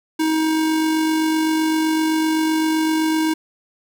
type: tone with amplitude modulation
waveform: square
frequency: 316.3 Hz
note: D#4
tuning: 29 cents sharp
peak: -16 dBFS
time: 0.19-3.34 s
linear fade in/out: 10 ms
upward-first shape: sine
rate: 47.8 Hz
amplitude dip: 25%
effects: none